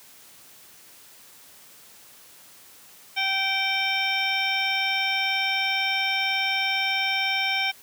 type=harmonic tone with a mistuned harmonic; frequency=777 Hz; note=G5; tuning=16 cents flat; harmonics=1 / 2 / 3 / 4 / 5 / 7; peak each=-30 / -33 / -25 / -29 / -32 / -35 dBFS; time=3.16-7.72 s; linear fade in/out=20 ms; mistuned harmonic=5; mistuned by=-93 cents; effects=white hiss -50 dBFS RMS until 7.82 s + high-pass 80 Hz 12 dB/octave